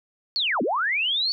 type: linear two-way sweep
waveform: sine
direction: down then up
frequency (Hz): 4537 to 196 to 4537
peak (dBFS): -21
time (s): 0.36-1.32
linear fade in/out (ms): 0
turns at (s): 0.62
effects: none